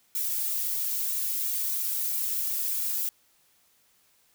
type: noise with flanger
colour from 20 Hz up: violet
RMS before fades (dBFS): -29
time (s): 0.15-3.09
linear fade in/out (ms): 2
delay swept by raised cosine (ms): 1.9 to 2.52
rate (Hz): 3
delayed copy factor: -0.95
effects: white hiss -65 dBFS RMS until 4.34 s